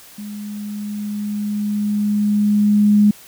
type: tone with level ramp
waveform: sine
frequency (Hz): 207.7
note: G#3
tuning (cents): 0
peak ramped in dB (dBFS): -28 to -8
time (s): 0.18-3.11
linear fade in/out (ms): 5
effects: white hiss -43 dBFS RMS until 3.27 s